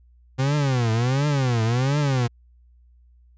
40% pulse tone with vibrato, 128.5 Hz, C3, 31 cents flat, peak -18 dBFS, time 0.38-2.28 s, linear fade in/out 20 ms, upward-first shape triangle, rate 1.4 Hz, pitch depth 280 cents each way, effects added 60 Hz sine -51 dBFS peak until 3.37 s + resampled to 16000 Hz

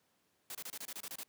white noise bursts, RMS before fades -44 dBFS, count 10, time 0.5-1.233 s, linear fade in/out 2 ms, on 49 ms, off 27 ms, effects pink hiss -75 dBFS RMS until 1.28 s + high-pass 150 Hz 12 dB/octave

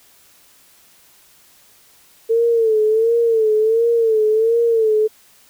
sine tone with vibrato, 448.2 Hz, A4, 32 cents sharp, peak -12 dBFS, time 2.29-5.08 s, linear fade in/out 20 ms, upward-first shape sine, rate 1.4 Hz, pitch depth 77 cents each way, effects white hiss -51 dBFS RMS until 5.49 s

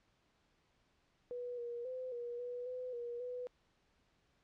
sine tone with pitch steps, 489.4 / 475.7 / 511 / 478.8 / 489.5 / 504 / 477.1 / 495.7 Hz, B4 / A#4 / C5 / A#4 / B4 / B4 / A#4 / B4, -16 / +35 / -41 / +46 / -15 / +35 / +40 / +6 cents, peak -40 dBFS, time 1.31-3.47 s, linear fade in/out 0 ms, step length 270 ms, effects pink hiss -75 dBFS RMS until 4.43 s + low-pass 5000 Hz 12 dB/octave

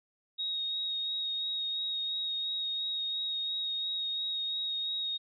sine tone with vibrato, 3758 Hz, A#7, 13 cents sharp, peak -31 dBFS, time 0.38-5.18 s, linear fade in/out 20 ms, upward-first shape sine, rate 2.9 Hz, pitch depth 16 cents each way, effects none

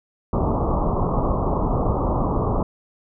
pink low-pass noise, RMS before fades -21 dBFS, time 0.33-2.63 s, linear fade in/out 2 ms, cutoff 1200 Hz, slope 96 dB/octave, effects none

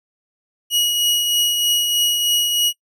sawtooth tone with tremolo, 2904 Hz, F#7, 33 cents flat, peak -11 dBFS, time 0.7-2.73 s, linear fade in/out 50 ms, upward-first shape triangle, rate 3.2 Hz, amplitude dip 40%, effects noise-tail reverb RT60 0.1 s tail -23 dB re dry

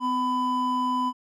triangle tone pair together, 253.3 / 1000.4 Hz, B3 / B5, +44 / +22 cents, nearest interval 2 octaves, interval 2378 cents, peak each -26 / -22 dBFS, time 0-1.13 s, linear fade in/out 50 ms, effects none

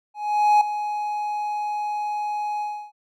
triangle tone with ADSR envelope, 837 Hz, G#5, 13 cents sharp, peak -10 dBFS, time 0.14-2.92 s, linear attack 470 ms, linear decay 4 ms, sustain -12 dB, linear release 310 ms, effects none

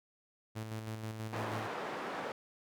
sawtooth tone with tremolo, 110 Hz, A2, in tune, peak -34 dBFS, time 0.55-1.68 s, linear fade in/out 20 ms, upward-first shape square, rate 6.2 Hz, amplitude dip 40%
white band-pass noise, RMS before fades -40 dBFS, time 1.33-2.32 s, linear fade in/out 2 ms, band 240 to 1100 Hz, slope 12 dB/octave
effects none

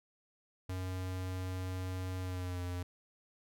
square tone with pitch glide, 92.5 to 89.14 Hz, F#2 to F2, 0 to +36 cents, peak -37 dBFS, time 0.69-2.83 s, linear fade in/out 5 ms, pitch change -64 cents, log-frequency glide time 2.21-2.61 s, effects none

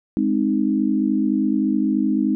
sine chord, Ab major, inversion none, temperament equal, 207.7 / 261.6 / 311.1 Hz, Ab3 / C4 / Eb4, 0 / 0 / 0 cents, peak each -21 dBFS, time 0.17-2.35 s, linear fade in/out 0 ms, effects none

